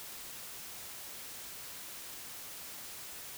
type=silence; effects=white hiss -46 dBFS RMS until 3.37 s